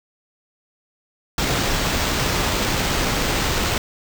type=noise with sample-and-hold; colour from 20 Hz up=pink; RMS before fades=-21 dBFS; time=1.38-3.78 s; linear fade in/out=2 ms; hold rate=11025 Hz; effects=none